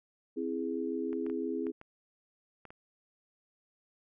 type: chord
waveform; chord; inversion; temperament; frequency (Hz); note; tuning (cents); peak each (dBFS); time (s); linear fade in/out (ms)
sine; C augmented; none; equal; 261.6 / 329.6 / 415.3; C4 / E4 / G#4; 0 / 0 / 0; -36; 0.36-1.72; 20
type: clicks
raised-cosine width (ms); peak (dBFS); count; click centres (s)
0.5; -34; 7; 1.13 / 1.265 / 1.299 / 1.668 / 1.814 / 2.653 / 2.705
effects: none